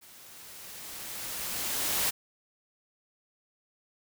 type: noise with level ramp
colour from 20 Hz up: white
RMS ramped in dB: -53 to -27 dBFS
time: 0.01-2.11 s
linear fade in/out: 20 ms
effects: none